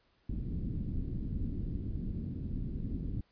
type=low-pass noise; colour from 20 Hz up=pink; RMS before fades=-36 dBFS; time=0.29-3.21 s; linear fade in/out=5 ms; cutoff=270 Hz; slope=24 dB/octave; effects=pink hiss -71 dBFS RMS until 3.31 s + resampled to 11025 Hz